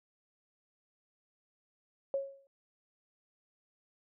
sine tone with exponential decay, 549 Hz, C#5, 17 cents flat, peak -27 dBFS, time 2.14-2.47 s, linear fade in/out 1 ms, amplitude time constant 70 ms, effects none

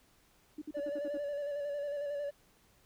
sine tone bursts, 302.3 Hz, D#4, 50 cents flat, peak -38 dBFS, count 7, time 0.58-1.175 s, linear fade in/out 5 ms, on 37 ms, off 56 ms
triangle tone with vibrato, 576 Hz, D5, 34 cents flat, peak -32 dBFS, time 0.74-2.31 s, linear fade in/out 20 ms, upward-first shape square, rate 11 Hz, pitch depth 29 cents each way
effects tanh soft clip ceiling -27 dBFS + pink hiss -67 dBFS RMS until 2.85 s

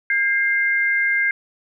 sine tone pair together, 1614.1 / 2101 Hz, G#6 / C7, -50 / +7 cents, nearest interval perfect fourth, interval 457 cents, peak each -19 / -19 dBFS, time 0.1-1.31 s, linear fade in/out 2 ms, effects none

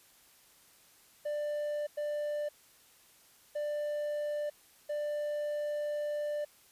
triangle tone bursts at uneven times, 592 Hz, D5, 14 cents sharp, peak -30 dBFS, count 4, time 1.25-1.87 / 1.97-2.49 / 3.55-4.5 / 4.89-6.45 s, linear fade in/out 10 ms, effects white hiss -62 dBFS RMS until 6.71 s + resampled to 32000 Hz

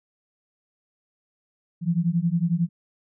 sine beating tone pair, 164.81 / 175.81 Hz, E3 / F3, 0 / +12 cents, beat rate 11 Hz, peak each -23 dBFS, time 1.81-2.69 s, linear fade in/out 50 ms, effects none

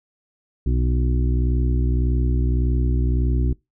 harmonic tone, 61.74 Hz, B1, in tune, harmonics 1 / 2 / 4 / 5 / 6, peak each -18 / -24 / -30 / -32 / -34 dBFS, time 0.66-3.53 s, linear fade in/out 5 ms, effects noise-tail reverb RT60 0.2 s tail -23 dB re dry

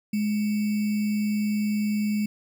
sine tone with sample-and-hold, 210 Hz, G#3, 19 cents sharp, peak -22 dBFS, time 0.13-2.26 s, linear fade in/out 5 ms, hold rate 2450 Hz, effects none

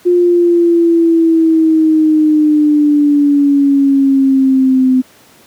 sine exponential sweep, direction down, 355.5 to 256.1 Hz, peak -6 dBFS, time 0.05-5.02 s, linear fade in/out 20 ms, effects pink hiss -44 dBFS RMS until 5.46 s + high-pass 150 Hz 12 dB/octave

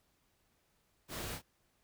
pink noise with echo, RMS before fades -43 dBFS, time 1.08-1.39 s, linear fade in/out 50 ms, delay 31 ms, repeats 1, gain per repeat -4 dB, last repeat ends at 1.421 s, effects pink hiss -75 dBFS RMS until 1.83 s

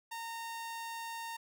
sawtooth tone, 919 Hz, A#5, 25 cents flat, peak -36 dBFS, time 0.11-1.37 s, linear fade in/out 10 ms, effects none

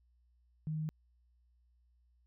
sine tone, 155.56 Hz, D#3, in tune, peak -34 dBFS, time 0.67-0.89 s, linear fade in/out 0 ms, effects added 60 Hz sine -67 dBFS peak until 2.26 s

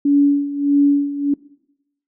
sine tone with tremolo, 284.7 Hz, C#4, 46 cents sharp, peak -9 dBFS, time 0.05-1.34 s, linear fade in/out 5 ms, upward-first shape sine, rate 1.6 Hz, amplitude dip 75%, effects noise-tail reverb RT60 0.9 s tail -22 dB re dry

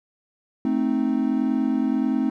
triangle chord, A diminished, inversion none, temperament equal, 220 / 261.6 / 311.1 Hz, A3 / C4 / Eb4, 0 / 0 / 0 cents, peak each -23 / -20 / -24 dBFS, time 0.65-2.3 s, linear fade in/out 2 ms, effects none

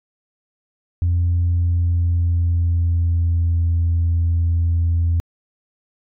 sine tone with pitch glide, 86.7 to 84.33 Hz, F2 to E2, -12 to +40 cents, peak -13 dBFS, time 1.02-5.2 s, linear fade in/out 0 ms, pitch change -48 cents, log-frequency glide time 1.45-3.65 s, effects tanh soft clip ceiling -12 dBFS

